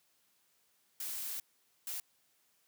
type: noise bursts at uneven times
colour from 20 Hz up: blue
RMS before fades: -40 dBFS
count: 2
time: 1-1.4 / 1.87-2 s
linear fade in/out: 2 ms
effects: white hiss -73 dBFS RMS until 2.67 s + high-pass 100 Hz 12 dB/octave